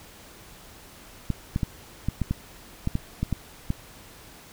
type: clicks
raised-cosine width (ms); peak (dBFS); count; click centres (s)
5; -12; 11; 1.303 / 1.561 / 1.632 / 2.086 / 2.217 / 2.31 / 2.874 / 2.954 / 3.23 / 3.327 / 3.704
effects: pink hiss -48 dBFS RMS until 4.52 s